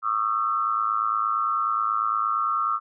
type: tone cluster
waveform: sine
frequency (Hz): 1114 / 1222 / 1331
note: C#6 / D#6 / E6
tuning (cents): +8 / -32 / +16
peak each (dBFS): -29 / -25 / -25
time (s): 0.02-2.8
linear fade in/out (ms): 50
effects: none